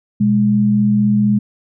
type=tone pair together; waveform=sine; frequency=123.47 / 207.7 Hz; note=B2 / G#3; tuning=0 / 0 cents; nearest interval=major sixth; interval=900 cents; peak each=-19 / -11 dBFS; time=0.2-1.39 s; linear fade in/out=10 ms; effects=none